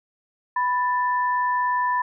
sine tone pair together, 991 / 1765.8 Hz, B5 / A6, +6 / +6 cents, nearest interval minor seventh, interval 1000 cents, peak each -20 / -28 dBFS, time 0.56-2.02 s, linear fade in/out 5 ms, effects none

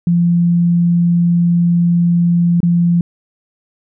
sine tone with dropouts, 172.3 Hz, F3, 23 cents flat, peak -9 dBFS, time 0.07-3.01 s, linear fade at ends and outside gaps 2 ms, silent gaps 2.604-2.63 s, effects none

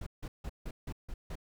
brown noise bursts, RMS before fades -39 dBFS, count 7, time 0.01-1.355 s, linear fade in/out 5 ms, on 55 ms, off 160 ms, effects none

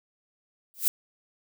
violet noise with exponential growth, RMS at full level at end -18 dBFS, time 0.74-0.88 s, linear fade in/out 0 ms, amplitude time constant 29 ms, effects none

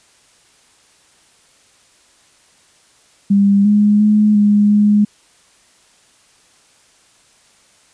sine tone with pitch steps, 199.8 / 207.7 / 211.2 / 206.6 / 207.8 Hz, G3 / G#3 / G#3 / G#3 / G#3, +33 / 0 / +29 / -9 / +1 cents, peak -8 dBFS, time 3.3-5.05 s, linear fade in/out 10 ms, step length 350 ms, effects white hiss -52 dBFS RMS until 7.93 s + resampled to 22050 Hz

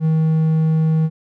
triangle tone, 158.9 Hz, D#3, 37 cents sharp, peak -11 dBFS, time 0-1.1 s, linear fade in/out 50 ms, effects none

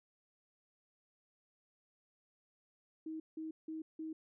sine tone bursts, 317.2 Hz, D#4, 33 cents sharp, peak -40 dBFS, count 4, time 3.06-4.13 s, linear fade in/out 5 ms, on 140 ms, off 170 ms, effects none

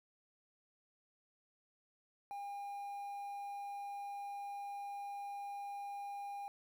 triangle tone with quantisation, 806 Hz, G5, 48 cents sharp, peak -40 dBFS, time 2.31-6.48 s, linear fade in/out 0 ms, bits 11, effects none

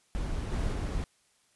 brown noise with level steps, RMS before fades -33 / -30 / -32 dBFS, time 0.15-1.04 s, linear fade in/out 0 ms, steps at 0.52 / 0.73 s, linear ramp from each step 2 ms, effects white hiss -68 dBFS RMS until 1.55 s + resampled to 24000 Hz

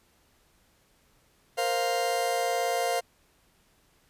40% pulse chord, Bb suspended second, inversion none, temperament just, 466.2 / 524.4 / 699.2 Hz, Bb4 / C5 / F5, 0 / +4 / +2 cents, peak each -31 / -30 / -27 dBFS, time 1.57-3.01 s, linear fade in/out 20 ms, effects pink hiss -65 dBFS RMS until 4.09 s + resampled to 32000 Hz

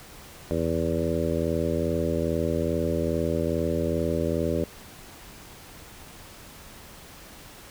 harmonic tone with a mistuned harmonic, 82.41 Hz, E2, in tune, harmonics 1 / 2 / 3 / 4 / 5 / 6 / 7, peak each -31 / -31 / -31 / -31 / -31 / -31 / -31 dBFS, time 0.51-4.64 s, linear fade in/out 0 ms, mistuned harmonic 1, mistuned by +22 cents, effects pink hiss -46 dBFS RMS until 7.7 s

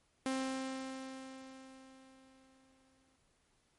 sawtooth tone with exponential decay, 263.9 Hz, C4, 15 cents sharp, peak -29 dBFS, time 0.26-3.16 s, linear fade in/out 1 ms, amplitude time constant 630 ms, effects pink hiss -74 dBFS RMS until 3.78 s + MP3 48 kbps

